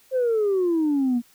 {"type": "exponential sweep", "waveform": "sine", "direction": "down", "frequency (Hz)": [532, 233.1], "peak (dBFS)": -17, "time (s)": [0.11, 1.22], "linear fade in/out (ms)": 50, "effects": ["tanh soft clip ceiling -16 dBFS", "white hiss -57 dBFS RMS until 1.34 s"]}